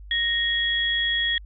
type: tone pair together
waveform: sine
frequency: 1864.7 / 3323 Hz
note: A#6 / G#7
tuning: 0 / 0 cents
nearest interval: minor seventh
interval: 1000 cents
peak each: -24 / -23 dBFS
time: 0.11-1.38 s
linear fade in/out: 2 ms
effects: added 50 Hz sine -39 dBFS peak until 1.45 s